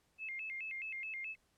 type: tone with vibrato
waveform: sine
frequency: 2349 Hz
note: D7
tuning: in tune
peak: -40 dBFS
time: 0.18-1.36 s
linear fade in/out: 50 ms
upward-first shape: square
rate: 4.7 Hz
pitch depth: 180 cents each way
effects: pink hiss -75 dBFS RMS until 1.57 s + low-pass 12000 Hz 12 dB/octave